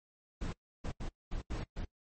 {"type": "noise bursts at uneven times", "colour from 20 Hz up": "brown", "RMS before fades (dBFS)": -37, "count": 6, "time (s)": [[0.41, 0.53], [0.84, 0.92], [1, 1.09], [1.31, 1.42], [1.5, 1.64], [1.76, 1.85]], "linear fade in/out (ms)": 10, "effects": ["noise-tail reverb RT60 0.1 s tail -22 dB re dry", "MP3 32 kbps"]}